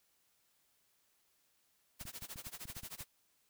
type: noise with tremolo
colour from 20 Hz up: white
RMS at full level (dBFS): -45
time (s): 1.99-3.06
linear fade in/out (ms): 20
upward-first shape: sine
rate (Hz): 13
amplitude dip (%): 95
type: clicks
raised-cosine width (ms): 5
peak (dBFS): -39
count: 10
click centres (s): 2.012 / 2.054 / 2.224 / 2.359 / 2.469 / 2.654 / 2.7 / 2.767 / 2.834 / 3.008
effects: white hiss -75 dBFS RMS until 3.49 s